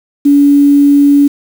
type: tone with quantisation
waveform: sine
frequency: 285 Hz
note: C#4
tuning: 48 cents sharp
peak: -3 dBFS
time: 0.25-1.28 s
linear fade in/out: 10 ms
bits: 5
effects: none